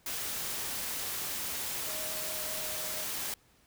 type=tone in noise; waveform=sine; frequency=622.3 Hz; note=D#5; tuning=in tune; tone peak=-45 dBFS; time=1.87-3.04 s; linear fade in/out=2 ms; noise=white; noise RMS=-36 dBFS; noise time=0.06-3.34 s; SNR=-12 dB; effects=pink hiss -65 dBFS RMS until 3.66 s